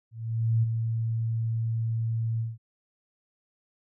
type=tone with ADSR envelope; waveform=sine; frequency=113.6 Hz; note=A#2; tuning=44 cents flat; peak=-19 dBFS; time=0.11-2.58 s; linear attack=520 ms; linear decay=17 ms; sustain=-6 dB; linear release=180 ms; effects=none